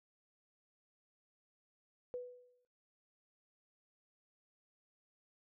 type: tone with exponential decay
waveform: sine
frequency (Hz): 494.3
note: B4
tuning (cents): +1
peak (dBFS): -37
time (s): 2.14-2.65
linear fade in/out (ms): 0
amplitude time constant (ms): 110
effects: noise-tail reverb RT60 0.3 s tail -20 dB re dry